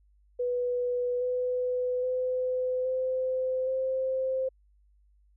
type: tone with pitch steps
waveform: sine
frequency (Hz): 491.9 / 499.6 / 507.5 / 515.5 / 523.6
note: B4 / B4 / B4 / C5 / C5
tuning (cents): -7 / +20 / +47 / -26 / +1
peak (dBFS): -26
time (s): 0.39-4.49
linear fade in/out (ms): 10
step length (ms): 820
effects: added 50 Hz sine -60 dBFS peak until 5.36 s